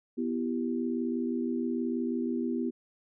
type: chord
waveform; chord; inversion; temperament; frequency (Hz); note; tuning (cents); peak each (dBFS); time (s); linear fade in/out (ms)
sine; E minor; second; equal with one note detuned; 246.9 / 333.1 / 392; B3 / E4 / G4; 0 / +18 / 0; -30 / -34 / -36; 0.17-2.71; 20
effects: none